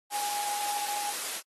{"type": "tone in noise", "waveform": "sine", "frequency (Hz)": 824, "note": "G#5", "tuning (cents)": -14, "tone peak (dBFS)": -31, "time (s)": [0.1, 1.14], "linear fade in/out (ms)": 50, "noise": "white", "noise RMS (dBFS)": -34, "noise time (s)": [0.1, 1.42], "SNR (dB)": 0, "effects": ["high-pass 400 Hz 12 dB/octave", "AAC 32 kbps"]}